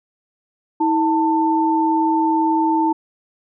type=tone pair together; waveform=sine; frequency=321.1 / 891 Hz; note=E4 / A5; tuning=-45 / +22 cents; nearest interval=octave + tritone; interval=1767 cents; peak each=-17 dBFS; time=0.8-2.93 s; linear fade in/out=10 ms; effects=none